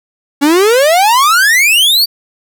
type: exponential sweep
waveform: 45% pulse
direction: up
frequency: 274.7 to 4699 Hz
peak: -6 dBFS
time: 0.41-2.06 s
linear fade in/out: 20 ms
effects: none